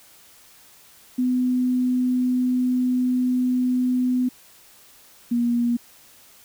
sine tone pair in turn, 251.4 / 238.5 Hz, B3 / A#3, +31 / +40 cents, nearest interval minor second, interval 91 cents, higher first, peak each -18 dBFS, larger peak neither, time 1.18-4.29 / 5.31-5.77 s, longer first, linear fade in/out 10 ms, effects white hiss -51 dBFS RMS until 6.44 s

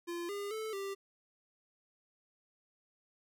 square tone with pitch steps, 344.4 / 404.9 / 437.6 / 393.7 Hz, F4 / G#4 / A4 / G4, -24 / -44 / -9 / +8 cents, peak -38 dBFS, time 0.07-0.95 s, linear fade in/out 20 ms, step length 220 ms, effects none

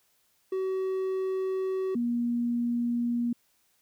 triangle / sine tone pair in turn, 378.5 / 238.4 Hz, F#4 / A#3, +39 / +39 cents, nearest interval minor sixth, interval 800 cents, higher first, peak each -25 dBFS, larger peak neither, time 0.52-1.95 / 1.95-3.33 s, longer first, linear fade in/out 5 ms, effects white hiss -69 dBFS RMS until 3.81 s

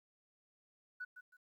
sine tone with echo, 1480 Hz, F#6, in tune, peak -40 dBFS, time 1-1.05 s, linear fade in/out 10 ms, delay 160 ms, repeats 2, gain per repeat -10 dB, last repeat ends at 1.37 s, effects tanh soft clip ceiling -36 dBFS + 13-bit

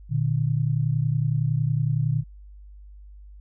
sine tone pair together, 119.15 / 150 Hz, A#2 / D3, +38 / +37 cents, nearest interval major third, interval 399 cents, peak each -23 dBFS, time 0.09-2.24 s, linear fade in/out 50 ms, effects added 50 Hz sine -42 dBFS peak until 3.4 s

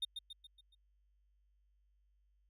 triangle tone with echo, 3662 Hz, A#7, 32 cents flat, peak -33 dBFS, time 0.02-0.05 s, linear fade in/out 5 ms, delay 140 ms, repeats 5, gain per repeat -6 dB, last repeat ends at 0.75 s, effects added 50 Hz sine -70 dBFS peak until 2.49 s

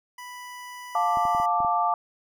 25% pulse tone, 987.8 Hz, B5, in tune, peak -34 dBFS, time 0.18-1.46 s, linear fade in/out 5 ms
sine chord, D minor, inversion first, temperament just, 704.8 / 881 / 1174.7 Hz, F5 / A5 / D6, +16 / +2 / 0 cents, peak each -25 dBFS, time 0.95-1.94 s, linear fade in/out 2 ms
clicks, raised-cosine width 3 ms, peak -27 dBFS, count 6, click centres 1.172 / 1.253 / 1.349 / 1.4 / 1.604 / 1.648 s
effects none

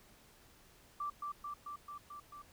sine tone with echo, 1171 Hz, D6, 5 cents flat, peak -36 dBFS, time 1-1.1 s, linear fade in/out 5 ms, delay 220 ms, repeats 6, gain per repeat -2 dB, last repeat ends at 2.42 s, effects pink hiss -63 dBFS RMS until 2.52 s

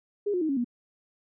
sine tone with pitch steps, 410 / 359 / 314.3 / 275.2 / 241 Hz, G#4 / F4 / D#4 / C#4 / B3, -22 / +48 / +18 / -12 / -42 cents, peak -24 dBFS, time 0.26-0.645 s, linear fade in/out 10 ms, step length 77 ms, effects none

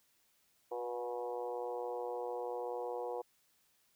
harmonic tone with a mistuned harmonic, 120.9 Hz, B2, 36 cents flat, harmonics 3 / 4 / 5 / 6 / 7 / 8 / 9, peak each -46 / -39 / -52 / -45 / -47 / -49 / -58 dBFS, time 0.71-3.22 s, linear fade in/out 10 ms, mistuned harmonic 4, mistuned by +16 cents, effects white hiss -73 dBFS RMS until 3.95 s

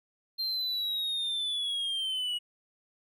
triangle linear sweep, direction down, 4186 to 2898 Hz, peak -28 dBFS, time 0.38-2.39 s, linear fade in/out 20 ms, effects none

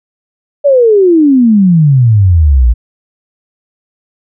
sine exponential sweep, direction down, 587.3 to 55 Hz, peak -3 dBFS, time 0.64-2.74 s, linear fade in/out 20 ms, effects none

